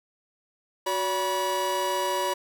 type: tone cluster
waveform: 45% pulse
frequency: 368.8 / 570 / 972 Hz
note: F#4 / C#5 / B5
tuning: -6 / +48 / -28 cents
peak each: -32 / -30 / -27 dBFS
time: 0.86-2.34 s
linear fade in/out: 10 ms
effects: none